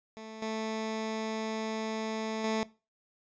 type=tone with level steps; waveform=15% pulse; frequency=220 Hz; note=A3; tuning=in tune; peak=-36 / -26 / -22 dBFS; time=0.17-2.63 s; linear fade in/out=0 ms; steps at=0.42 / 2.44 s; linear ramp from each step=2 ms; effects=noise-tail reverb RT60 0.3 s tail -20 dB re dry + resampled to 16000 Hz